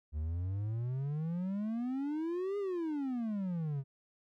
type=exponential two-way sweep; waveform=triangle; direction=up then down; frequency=72.7 to 412.7 to 132.3 Hz; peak=-31 dBFS; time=0.12-3.84 s; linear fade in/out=50 ms; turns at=2.58 s; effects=none